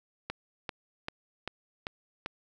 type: click train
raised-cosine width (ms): 0.3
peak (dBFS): -18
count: 6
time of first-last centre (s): 0.3-2.261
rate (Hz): 2.55
effects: none